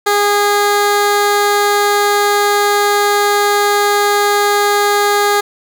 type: tone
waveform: 15% pulse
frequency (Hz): 410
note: G#4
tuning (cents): -22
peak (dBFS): -4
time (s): 0.06-5.41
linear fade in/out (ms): 10
effects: none